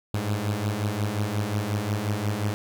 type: beating tone pair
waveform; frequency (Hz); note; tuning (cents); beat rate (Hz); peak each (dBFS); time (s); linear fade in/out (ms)
sawtooth; 100.9 / 106.5; G#2 / G#2; -49 / +44; 5.6; -25 / -23; 0.14-2.54; 0
effects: 10-bit